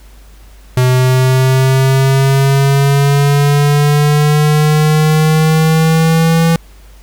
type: exponential sweep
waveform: square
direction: up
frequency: 126.5 to 165.9 Hz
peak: -8 dBFS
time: 0.77-6.56 s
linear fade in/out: 2 ms
effects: added 50 Hz sine -36 dBFS peak until 7.02 s + pink hiss -46 dBFS RMS until 7.02 s